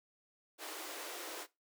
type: high-pass noise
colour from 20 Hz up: pink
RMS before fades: -45 dBFS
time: 0.58-1.47 s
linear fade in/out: 50 ms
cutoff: 300 Hz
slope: 96 dB/octave
effects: noise-tail reverb RT60 0.2 s tail -18 dB re dry